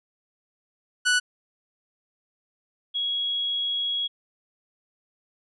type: tone pair in turn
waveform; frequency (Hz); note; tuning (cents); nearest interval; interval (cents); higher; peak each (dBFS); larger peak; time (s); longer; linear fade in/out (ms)
sawtooth / sine; 1480 / 3322; F#6 / G#7; 0 / 0; octave + major second; 1400; second; -15 / -24; first; 1.05-1.2 / 2.94-4.08; second; 20
effects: resampled to 24000 Hz